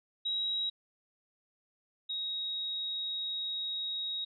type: tone pair in turn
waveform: sine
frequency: 3838 / 3787 Hz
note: A#7 / A#7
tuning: +50 / +27 cents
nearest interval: unison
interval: 23 cents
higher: first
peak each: -30 / -33 dBFS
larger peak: first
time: 0.25-0.7 / 2.09-4.25 s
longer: second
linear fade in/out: 10 ms
effects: none